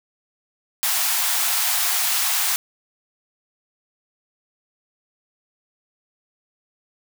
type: high-pass noise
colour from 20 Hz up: white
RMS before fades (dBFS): -21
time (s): 0.83-2.56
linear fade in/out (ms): 0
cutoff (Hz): 670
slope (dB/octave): 96
effects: none